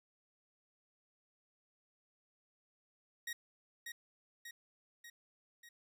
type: tone with echo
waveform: sawtooth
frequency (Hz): 1886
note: A#6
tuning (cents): +20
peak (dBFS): -36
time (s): 3.27-3.33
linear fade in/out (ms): 5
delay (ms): 590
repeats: 4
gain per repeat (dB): -4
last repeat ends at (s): 5.69
effects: none